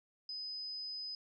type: tone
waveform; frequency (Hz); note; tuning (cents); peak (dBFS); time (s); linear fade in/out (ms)
sine; 5020; D#8; +15; -40; 0.29-1.15; 2
effects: none